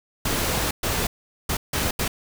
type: noise bursts at uneven times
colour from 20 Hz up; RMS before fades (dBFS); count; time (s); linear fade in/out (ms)
pink; -24; 5; 0.25-0.71 / 0.83-1.07 / 1.49-1.57 / 1.73-1.91 / 1.99-2.08; 5
effects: none